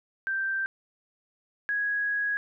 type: tone pair in turn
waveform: sine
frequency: 1568 / 1660.3 Hz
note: G6 / G#6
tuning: 0 / -1 cents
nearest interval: minor second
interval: 99 cents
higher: second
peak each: -26 / -25 dBFS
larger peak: second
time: 0.27-0.66 / 1.69-2.37 s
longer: second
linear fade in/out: 0 ms
effects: none